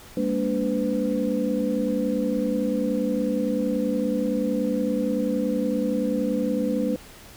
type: tone cluster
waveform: sine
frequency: 202.8 / 233.4 / 289.8 / 504 Hz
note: G#3 / A#3 / D4 / B4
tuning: -41 / +2 / -23 / +35 cents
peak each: -27 dBFS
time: 0.17-6.96 s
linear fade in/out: 2 ms
effects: pink hiss -46 dBFS RMS until 7.36 s